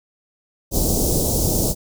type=band-stop noise; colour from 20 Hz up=pink; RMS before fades=-19 dBFS; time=0.71-1.75 s; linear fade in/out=50 ms; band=630 to 5400 Hz; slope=24 dB/octave; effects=none